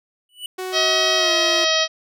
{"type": "tone with exponential growth", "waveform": "square", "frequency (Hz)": 2960, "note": "F#7", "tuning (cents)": 0, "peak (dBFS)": -25, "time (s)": [0.29, 0.46], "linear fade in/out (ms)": 2, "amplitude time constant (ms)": 36}
{"type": "tone with pitch glide", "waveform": "sawtooth", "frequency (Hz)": [371.7, 344.8], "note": ["F#4", "F4"], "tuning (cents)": [8, -22], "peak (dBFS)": -22, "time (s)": [0.58, 1.65], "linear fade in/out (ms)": 10, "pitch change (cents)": -130, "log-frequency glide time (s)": [1.17, 1.32]}
{"type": "harmonic tone", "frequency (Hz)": 637, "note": "D#5", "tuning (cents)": 41, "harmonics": [1, 2, 3, 4, 5, 6, 7, 8, 9], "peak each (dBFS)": [-22, -27, -25, -27, -22, -25, -27, -25, -27], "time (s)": [0.72, 1.88], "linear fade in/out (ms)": 50}
{"effects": []}